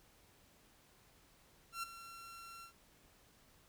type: tone with ADSR envelope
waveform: sawtooth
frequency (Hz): 1362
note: F6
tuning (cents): -44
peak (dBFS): -34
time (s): 1.72-2.73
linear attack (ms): 110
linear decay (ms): 12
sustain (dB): -13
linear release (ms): 97
effects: pink hiss -67 dBFS RMS until 3.68 s